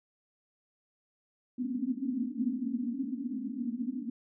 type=band-pass noise; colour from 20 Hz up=pink; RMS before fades=-34 dBFS; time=1.58-4.1 s; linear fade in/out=5 ms; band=230 to 270 Hz; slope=96 dB/octave; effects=none